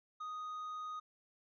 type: tone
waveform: triangle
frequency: 1244.5 Hz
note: D#6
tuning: in tune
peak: -39 dBFS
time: 0.2-1 s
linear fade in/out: 10 ms
effects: resampled to 16000 Hz